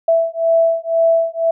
sine beating tone pair, 660 / 662 Hz, E5 / E5, +2 / +7 cents, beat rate 2 Hz, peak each -15 dBFS, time 0.08-1.51 s, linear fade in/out 5 ms, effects none

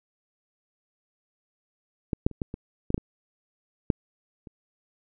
clicks, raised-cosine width 3 ms, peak -13 / -6 / -28 / -15 / -21 / -15 / -7 / -19 / -7 / -30 dBFS, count 10, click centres 2.132 / 2.265 / 2.313 / 2.418 / 2.541 / 2.904 / 2.944 / 2.979 / 3.902 / 4.472 s, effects none

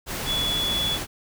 sine tone in noise, 3411 Hz, G#7, 46 cents sharp, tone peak -23 dBFS, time 0.25-0.99 s, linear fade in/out 50 ms, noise pink, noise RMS -30 dBFS, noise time 0.06-1.07 s, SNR +4 dB, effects none

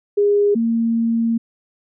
sine tone pair in turn, 408.9 / 229.5 Hz, G#4 / A#3, -27 / -27 cents, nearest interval minor seventh, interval 1000 cents, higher first, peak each -12 / -15 dBFS, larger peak first, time 0.17-0.55 / 0.55-1.38 s, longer second, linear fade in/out 10 ms, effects none

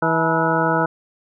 harmonic tone with a mistuned harmonic, 162.4 Hz, E3, 26 cents flat, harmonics 1 / 2 / 3 / 4 / 5 / 6 / 8 / 9, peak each -24 / -24 / -24 / -24 / -24 / -24 / -24 / -24 dBFS, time 0.02-0.86 s, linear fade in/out 5 ms, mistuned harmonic 5, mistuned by +85 cents, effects none

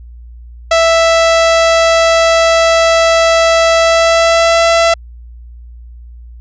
sawtooth tone with pitch glide, 660 to 668.4 Hz, E5 to E5, +2 to +24 cents, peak -3 dBFS, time 0.71-4.94 s, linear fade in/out 5 ms, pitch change +22 cents, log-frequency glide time 3.79-4.64 s, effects added 59 Hz sine -30 dBFS peak until 6.4 s + resampled to 16000 Hz

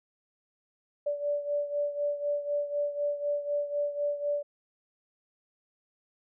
sine beating tone pair, 580 / 584 Hz, D5 / D5, -22 / -10 cents, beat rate 4 Hz, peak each -29 / -34 dBFS, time 1.06-4.43 s, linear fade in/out 10 ms, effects none

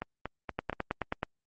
two click trains, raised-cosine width 0.5 ms, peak -15 / -19 dBFS, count 7 / 4, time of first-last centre 0.59-1.231 / 0.02-0.729 s, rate 9.36 / 4.23 Hz, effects Opus 32 kbps

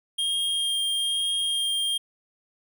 square tone with vibrato, 3222 Hz, G7, 47 cents sharp, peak -24 dBFS, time 0.18-1.98 s, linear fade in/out 10 ms, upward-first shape sine, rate 1.1 Hz, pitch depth 10 cents each way, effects none

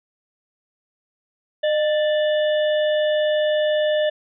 harmonic tone with a mistuned harmonic, 587.3 Hz, D5, in tune, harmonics 1 / 3 / 5 / 6, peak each -17 / -29 / -33 / -33 dBFS, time 1.63-4.1 s, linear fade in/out 10 ms, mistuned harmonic 1, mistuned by +63 cents, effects none

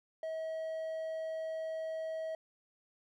triangle tone, 641 Hz, E5, 49 cents flat, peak -34 dBFS, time 0.23-2.35 s, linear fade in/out 2 ms, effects none

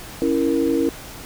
sine chord, A# diminished, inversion first, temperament equal, 277.2 / 329.6 / 466.2 Hz, C#4 / E4 / A#4, 0 / 0 / 0 cents, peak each -21 / -20 / -22 dBFS, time 0.22-0.89 s, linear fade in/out 0 ms, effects pink hiss -37 dBFS RMS until 1.25 s

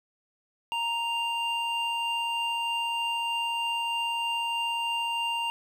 triangle tone pair together, 932.4 / 2794 Hz, A#5 / F7, 0 / 0 cents, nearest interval octave + perfect fifth, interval 1900 cents, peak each -28 dBFS, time 0.72-5.5 s, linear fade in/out 0 ms, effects none

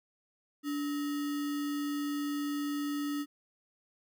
sine tone with sample-and-hold, 290 Hz, D4, 22 cents flat, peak -31 dBFS, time 0.63-3.26 s, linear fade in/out 50 ms, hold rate 1575 Hz, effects none

